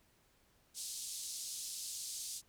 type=band-pass noise; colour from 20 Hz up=white; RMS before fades=-44 dBFS; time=0.74-2.42 s; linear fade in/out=50 ms; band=4000 to 9800 Hz; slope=24 dB/octave; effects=pink hiss -71 dBFS RMS until 2.48 s